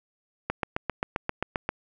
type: click train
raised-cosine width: 0.5 ms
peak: -11 dBFS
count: 10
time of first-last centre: 0.5-1.69 s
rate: 7.56 Hz
effects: none